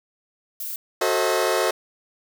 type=noise; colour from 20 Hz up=violet; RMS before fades=-31 dBFS; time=0.6-0.76 s; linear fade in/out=2 ms
type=chord; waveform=sawtooth; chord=F# diminished seventh; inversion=none; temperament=just; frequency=370 / 444 / 532.8 / 639.4 Hz; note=F#4 / A4 / C5 / Eb5; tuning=0 / +16 / +31 / +47 cents; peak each=-21 dBFS; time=1.01-1.71 s; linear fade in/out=5 ms
effects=none